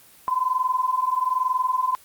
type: tone pair together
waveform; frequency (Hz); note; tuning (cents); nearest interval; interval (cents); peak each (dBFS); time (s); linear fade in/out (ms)
sine; 1004.9 / 1026; B5 / C6; +30 / -34; unison; 36; -24 / -22; 0.28-1.95; 0
effects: white hiss -51 dBFS RMS until 2.04 s + Opus 24 kbps